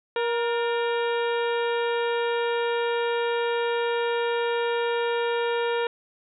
harmonic tone with a mistuned harmonic, 471 Hz, A#4, 18 cents sharp, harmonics 1 / 2 / 3 / 4 / 5 / 6 / 7 / 8, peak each -24 / -30 / -34 / -36 / -38 / -40 / -41 / -42 dBFS, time 0.16-5.87 s, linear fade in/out 2 ms, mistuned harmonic 4, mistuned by -79 cents, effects none

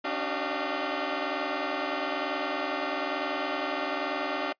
15% pulse tone cluster, 277.9 / 299 / 380.1 / 608 / 691 Hz, C#4 / D4 / F#4 / D#5 / F5, +4 / +31 / +47 / -40 / -19 cents, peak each -29 dBFS, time 0.04-4.53 s, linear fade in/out 10 ms, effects noise-tail reverb RT60 0.1 s tail -25 dB re dry + resampled to 11025 Hz

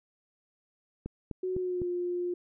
click train, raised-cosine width 3 ms, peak -23 dBFS, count 4, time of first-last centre 1.06-1.818 s, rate 3.96 Hz
sine tone with pitch glide, 370 to 354.1 Hz, F#4 to F4, 0 to +24 cents, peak -29 dBFS, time 1.43-2.34 s, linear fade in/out 5 ms, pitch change -76 cents, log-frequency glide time 1.55-1.87 s
effects none

